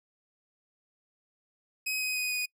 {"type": "tone with pitch steps", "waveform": "sawtooth", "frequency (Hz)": [2531, 2514, 2496, 2479], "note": ["D#7", "D#7", "D#7", "D#7"], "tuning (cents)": [29, 17, 5, -7], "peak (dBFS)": -26, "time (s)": [1.86, 2.46], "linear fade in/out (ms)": 10, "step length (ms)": 150, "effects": ["noise-tail reverb RT60 0.1 s tail -26 dB re dry"]}